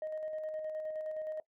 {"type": "tone with tremolo", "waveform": "sine", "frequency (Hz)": 622.3, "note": "D#5", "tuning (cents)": 0, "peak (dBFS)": -33, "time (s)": [0.02, 1.4], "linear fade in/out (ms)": 2, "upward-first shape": "square", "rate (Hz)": 9.6, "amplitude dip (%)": 35, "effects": ["noise-tail reverb RT60 0.1 s tail -19 dB re dry", "tanh soft clip ceiling -33 dBFS"]}